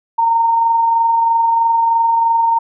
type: tone with amplitude modulation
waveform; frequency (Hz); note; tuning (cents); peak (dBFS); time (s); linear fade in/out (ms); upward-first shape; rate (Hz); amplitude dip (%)
sine; 919; A#5; -25; -9; 0.18-2.59; 10; sine; 23.1; 30
effects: none